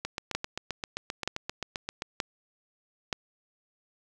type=two click trains; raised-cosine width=0.2 ms; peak=-11 / -15 dBFS; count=4 / 16; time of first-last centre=0.35-3.128 / 0.05-2.021 s; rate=1.08 / 7.61 Hz; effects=none